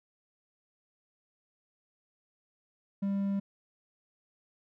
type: tone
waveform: triangle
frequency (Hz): 198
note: G3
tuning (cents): +18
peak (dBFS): -26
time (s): 3.02-3.4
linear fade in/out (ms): 10
effects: none